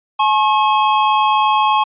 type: tone pair together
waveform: square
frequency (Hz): 853.8 / 1082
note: G#5 / C#6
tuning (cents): +48 / -42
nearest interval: major third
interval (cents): 410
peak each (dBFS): -15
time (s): 0.19-1.84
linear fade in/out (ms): 10
effects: resampled to 8000 Hz